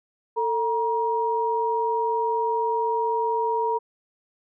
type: tone pair together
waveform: sine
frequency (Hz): 447.4 / 948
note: A4 / A#5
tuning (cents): +29 / +29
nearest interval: octave + minor second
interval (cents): 1300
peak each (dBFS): -25 / -23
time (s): 0.36-3.79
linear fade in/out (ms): 20
effects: none